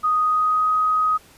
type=tone with pitch glide; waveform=sine; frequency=1244.5 to 1256.8 Hz; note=D#6 to D#6; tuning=0 to +17 cents; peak=-16 dBFS; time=0.03-1.18 s; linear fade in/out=20 ms; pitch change=+17 cents; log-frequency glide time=0.19-0.72 s; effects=pink hiss -50 dBFS RMS until 1.37 s + resampled to 32000 Hz